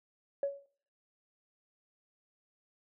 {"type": "tone with exponential decay", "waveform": "sine", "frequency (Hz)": 560, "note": "C#5", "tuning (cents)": 18, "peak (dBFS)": -25, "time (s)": [0.43, 0.66], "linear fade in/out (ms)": 2, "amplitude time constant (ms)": 49, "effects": ["noise-tail reverb RT60 0.5 s tail -19 dB re dry", "tanh soft clip ceiling -23 dBFS"]}